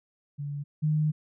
sine tone pair in turn, 143.9 / 153.07 Hz, D3 / D#3, -35 / -28 cents, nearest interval minor second, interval 107 cents, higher second, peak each -31 / -22 dBFS, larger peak second, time 0.38-0.64 / 0.82-1.12 s, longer second, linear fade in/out 20 ms, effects none

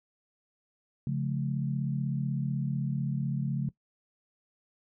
sine chord, Db augmented, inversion none, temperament equal with one note detuned, 138.59 / 174.61 / 214.9 Hz, Db3 / F3 / A3, 0 / 0 / -41 cents, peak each -29 / -35 / -35 dBFS, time 1.07-3.69 s, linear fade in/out 2 ms, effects noise-tail reverb RT60 0.1 s tail -19 dB re dry

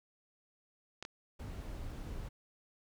clicks, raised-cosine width 0.2 ms, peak -25 dBFS, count 2, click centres 1.026 / 1.051 s
brown noise, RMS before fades -43 dBFS, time 1.39-2.29 s, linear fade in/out 10 ms
effects none

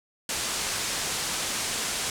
white low-pass noise, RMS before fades -30 dBFS, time 0.29-2.1 s, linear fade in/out 2 ms, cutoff 9200 Hz, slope 24 dB/octave, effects none

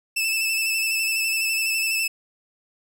sawtooth tone with vibrato, 2637 Hz, E7, in tune, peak -18 dBFS, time 0.16-2.08 s, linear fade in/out 10 ms, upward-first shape square, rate 12 Hz, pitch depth 21 cents each way, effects none

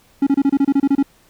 triangle tone bursts, 277.2 Hz, C#4, in tune, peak -9 dBFS, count 11, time 0.22-1.028 s, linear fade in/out 5 ms, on 48 ms, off 28 ms, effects pink hiss -54 dBFS RMS until 1.29 s

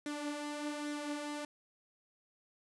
sawtooth tone with flanger, 294.7 Hz, D4, 6 cents sharp, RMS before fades -40 dBFS, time 0.06-1.45 s, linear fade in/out 2 ms, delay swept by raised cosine 0.51 to 5.81 ms, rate 1.2 Hz, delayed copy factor +0.5, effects resampled to 24000 Hz + 10-bit

